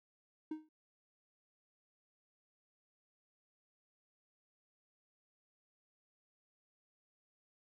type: tone with exponential decay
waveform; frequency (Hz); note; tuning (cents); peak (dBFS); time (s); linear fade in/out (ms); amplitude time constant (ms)
triangle; 311.1; D#4; 0; -33; 0.51-0.69; 5; 39
effects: none